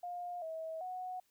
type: tone with pitch steps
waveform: sine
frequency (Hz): 708 / 644 / 736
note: F5 / E5 / F#5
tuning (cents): +23 / -41 / -9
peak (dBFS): -39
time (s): 0.03-1.2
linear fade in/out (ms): 5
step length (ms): 390
effects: white hiss -75 dBFS RMS until 1.3 s